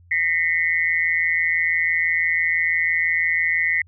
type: tone with amplitude modulation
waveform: sine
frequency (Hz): 2001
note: B6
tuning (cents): +22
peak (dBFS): -13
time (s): 0.11-3.82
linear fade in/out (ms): 5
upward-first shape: sine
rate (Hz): 166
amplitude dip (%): 100
effects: added 87 Hz sine -48 dBFS peak until 3.87 s